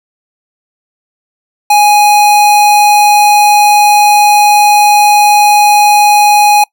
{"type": "tone", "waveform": "square", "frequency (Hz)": 830.6, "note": "G#5", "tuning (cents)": 0, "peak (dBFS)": -4, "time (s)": [1.7, 6.64], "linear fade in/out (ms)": 5, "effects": ["noise-tail reverb RT60 0.1 s tail -25 dB re dry"]}